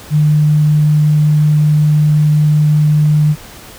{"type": "tone", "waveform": "sine", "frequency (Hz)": 150.9, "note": "D3", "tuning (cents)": 47, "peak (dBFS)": -7, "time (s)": [0.1, 3.36], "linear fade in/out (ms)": 50, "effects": ["pink hiss -35 dBFS RMS until 3.78 s"]}